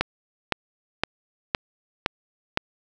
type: click train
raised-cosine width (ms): 0.3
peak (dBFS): -4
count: 6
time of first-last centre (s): 0.01-2.574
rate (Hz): 1.95
effects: none